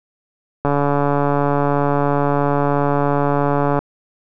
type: click train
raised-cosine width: 1 ms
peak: -4 dBFS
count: 450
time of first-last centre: 0.65-3.79 s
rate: 143 Hz
effects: none